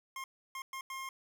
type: tone bursts at uneven times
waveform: 25% pulse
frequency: 1066 Hz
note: C6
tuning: 32 cents sharp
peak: -36 dBFS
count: 4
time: 0.16-0.24 / 0.55-0.62 / 0.73-0.81 / 0.9-1.09 s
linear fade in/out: 2 ms
effects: none